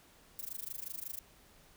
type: noise with amplitude modulation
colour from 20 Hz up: violet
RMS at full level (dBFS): -39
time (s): 0.39-1.19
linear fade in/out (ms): 0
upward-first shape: sine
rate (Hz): 25.5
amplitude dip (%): 100
effects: pink hiss -62 dBFS RMS until 1.76 s